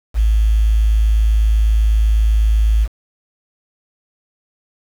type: tone with quantisation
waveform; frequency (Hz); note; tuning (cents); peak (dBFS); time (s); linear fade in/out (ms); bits
sine; 54; A1; -32; -10; 0.14-2.88; 50; 6
effects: none